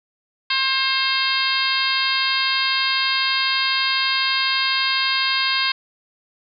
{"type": "harmonic tone", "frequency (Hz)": 532, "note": "C5", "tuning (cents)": 29, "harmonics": [2, 3, 4, 5, 6, 7, 8, 9], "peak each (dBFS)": [-26, -26, -26, -26, -26, -26, -26, -26], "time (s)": [0.5, 5.72], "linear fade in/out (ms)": 5, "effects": []}